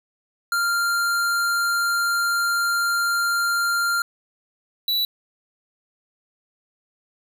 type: tone pair in turn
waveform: square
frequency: 1392 / 3944 Hz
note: F6 / B7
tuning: -6 / -3 cents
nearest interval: octave + tritone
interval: 1803 cents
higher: second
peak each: -20 dBFS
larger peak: neither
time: 0.52-4.02 / 4.88-5.05 s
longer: first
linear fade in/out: 2 ms
effects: none